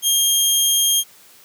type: tone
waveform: 15% pulse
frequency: 3222 Hz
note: G7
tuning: 47 cents sharp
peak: -7 dBFS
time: 0.02-1.04 s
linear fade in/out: 50 ms
effects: white hiss -48 dBFS RMS until 1.44 s + high-pass 100 Hz 12 dB/octave